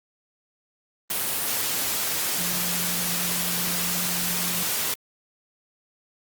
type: tone in noise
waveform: sine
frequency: 176.2 Hz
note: F3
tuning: 16 cents sharp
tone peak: -33 dBFS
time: 2.38-4.63 s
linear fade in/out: 2 ms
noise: white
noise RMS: -26 dBFS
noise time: 1.1-4.94 s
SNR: -10 dB
effects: high-pass 100 Hz 12 dB/octave + Opus 32 kbps

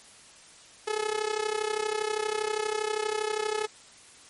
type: tone with amplitude modulation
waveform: sawtooth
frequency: 428.4 Hz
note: A4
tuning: 46 cents flat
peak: -20 dBFS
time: 0.87-3.67 s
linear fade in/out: 10 ms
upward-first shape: sine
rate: 32.5 Hz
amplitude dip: 80%
effects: white hiss -52 dBFS RMS until 4.29 s + MP3 48 kbps

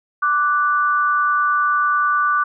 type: tone pair together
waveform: sine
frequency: 1170.7 / 1480 Hz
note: D6 / F#6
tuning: -6 / 0 cents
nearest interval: major third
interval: 406 cents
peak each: -16 / -19 dBFS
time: 0.22-2.44 s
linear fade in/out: 10 ms
effects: none

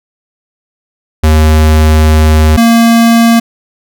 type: tone pair in turn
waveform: square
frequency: 77.78 / 231.1 Hz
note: D#2 / A#3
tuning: 0 / -15 cents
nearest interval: octave + perfect fifth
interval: 1885 cents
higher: second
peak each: -4 dBFS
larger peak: neither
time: 1.23-2.57 / 2.57-3.4 s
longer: first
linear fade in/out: 10 ms
effects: none

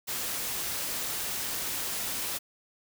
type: noise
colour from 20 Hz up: white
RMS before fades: -33 dBFS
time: 0.07-2.39 s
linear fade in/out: 20 ms
effects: none

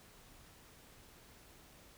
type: silence
effects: pink hiss -60 dBFS RMS until 1.97 s

